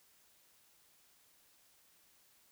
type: silence
effects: white hiss -68 dBFS RMS until 2.51 s